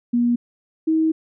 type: tone pair in turn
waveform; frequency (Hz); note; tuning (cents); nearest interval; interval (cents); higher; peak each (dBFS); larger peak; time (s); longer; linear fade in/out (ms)
sine; 239.6 / 318.7; A#3 / D#4; +48 / +42; perfect fourth; 494; second; -15; neither; 0.13-0.36 / 0.87-1.12; second; 10
effects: none